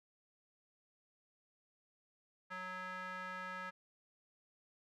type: tone with band-pass filter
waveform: square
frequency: 184.4 Hz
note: F#3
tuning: 6 cents flat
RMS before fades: -45 dBFS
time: 2.5-3.71 s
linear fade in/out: 20 ms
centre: 1500 Hz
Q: 3.2
effects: none